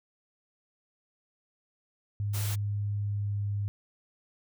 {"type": "tone with pitch glide", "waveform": "sine", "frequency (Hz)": [102.5, 101.73], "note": ["G#2", "G#2"], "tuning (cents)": [-22, -35], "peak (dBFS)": -28, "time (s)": [2.2, 3.68], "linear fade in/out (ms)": 0, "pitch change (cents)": -13, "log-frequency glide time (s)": [2.93, 3.47]}
{"type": "noise", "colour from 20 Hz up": "white", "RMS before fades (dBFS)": -38, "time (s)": [2.33, 2.56], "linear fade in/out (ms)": 20}
{"effects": []}